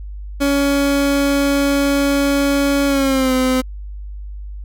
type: tone with pitch glide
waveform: 30% pulse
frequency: 280.8 to 257.5 Hz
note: C#4 to C4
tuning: +22 to -28 cents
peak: -11 dBFS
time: 0.4-3.62 s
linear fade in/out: 20 ms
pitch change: -150 cents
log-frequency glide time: 2.87-3.33 s
effects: added 50 Hz sine -27 dBFS peak until 4.64 s